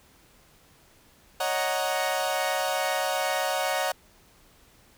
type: chord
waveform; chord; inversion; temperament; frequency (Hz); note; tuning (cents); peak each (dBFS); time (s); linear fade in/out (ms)
sawtooth; D# minor seventh; third; equal; 554.4 / 622.3 / 740 / 932.3; C#5 / D#5 / F#5 / A#5; 0 / 0 / 0 / 0; -27 / -27 / -25 / -30; 1.4-3.92; 5
effects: pink hiss -58 dBFS RMS until 4.97 s